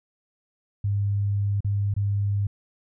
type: tone with dropouts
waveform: sine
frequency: 101 Hz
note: G#2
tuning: 48 cents flat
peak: -21 dBFS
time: 0.84-2.47 s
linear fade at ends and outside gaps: 5 ms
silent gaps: 1.606-1.645 / 1.94-1.964 s
effects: none